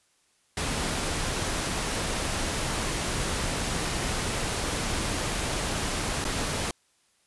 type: noise with dropouts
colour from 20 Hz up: pink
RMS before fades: -29 dBFS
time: 0.57-6.71 s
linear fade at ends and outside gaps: 2 ms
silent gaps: 6.243-6.25 s
effects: white hiss -67 dBFS RMS until 7.26 s + resampled to 24000 Hz